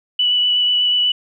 sine tone with vibrato, 2960 Hz, F#7, in tune, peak -13 dBFS, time 0.19-1.12 s, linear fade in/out 5 ms, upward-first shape sine, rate 8.2 Hz, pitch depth 12 cents each way, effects none

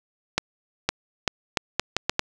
accelerating click train, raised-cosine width 0.2 ms, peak -3 dBFS, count 8, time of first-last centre 0.38-2.194 s, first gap 510 ms, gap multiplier 0.76, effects none

